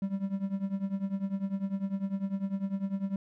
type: tone with tremolo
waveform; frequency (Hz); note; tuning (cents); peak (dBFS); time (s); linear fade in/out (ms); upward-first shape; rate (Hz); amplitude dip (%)
triangle; 195.1; G3; -8; -24; 0.02-3.16; 2; triangle; 10; 90
effects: none